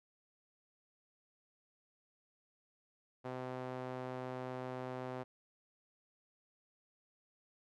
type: tone with band-pass filter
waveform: sawtooth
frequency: 127.8 Hz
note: C3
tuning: 40 cents flat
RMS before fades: -43 dBFS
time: 3.24-5.24 s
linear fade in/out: 20 ms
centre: 650 Hz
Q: 0.89
effects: none